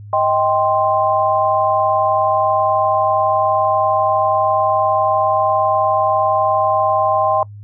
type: chord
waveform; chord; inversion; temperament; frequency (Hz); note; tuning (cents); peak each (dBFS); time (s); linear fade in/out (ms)
sine; C minor; first; just; 627.9 / 784.9 / 1046.5; Eb5 / G5 / C6; +16 / +2 / 0; -17; 0.13-7.43; 2
effects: noise-tail reverb RT60 0.1 s tail -24 dB re dry + added 103 Hz sine -32 dBFS peak until 7.63 s